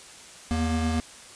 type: tone pair together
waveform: square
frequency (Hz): 81.59 / 236.3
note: E2 / A#3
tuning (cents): -17 / +24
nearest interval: octave + tritone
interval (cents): 1841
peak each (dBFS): -27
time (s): 0.51-1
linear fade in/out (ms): 0
effects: white hiss -46 dBFS RMS until 1.35 s + resampled to 22050 Hz